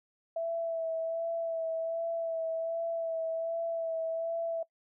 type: tone with vibrato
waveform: sine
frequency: 659.3 Hz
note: E5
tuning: in tune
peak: -30 dBFS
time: 0.36-4.63 s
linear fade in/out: 5 ms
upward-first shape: sine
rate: 1.3 Hz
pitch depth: 22 cents each way
effects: noise-tail reverb RT60 0.1 s tail -22 dB re dry